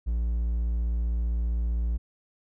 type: tone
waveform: triangle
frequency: 57.7 Hz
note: A#1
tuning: 17 cents flat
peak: -22 dBFS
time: 0.06-1.98 s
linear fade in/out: 20 ms
effects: none